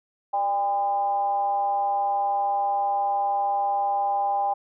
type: tone with frequency modulation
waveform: sine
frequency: 804 Hz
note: G5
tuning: 44 cents sharp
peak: -21 dBFS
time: 0.33-4.54 s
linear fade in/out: 10 ms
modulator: 213 Hz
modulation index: 0.49
effects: none